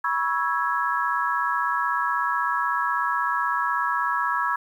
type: chord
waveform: sine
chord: C# minor seventh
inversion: third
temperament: equal with one note detuned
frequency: 972.5 / 1108.7 / 1318.5 / 1661.2 Hz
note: B5 / C#6 / E6 / G#6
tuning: -27 / 0 / 0 / 0 cents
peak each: -27 dBFS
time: 0.04-4.56 s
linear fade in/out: 5 ms
effects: 9-bit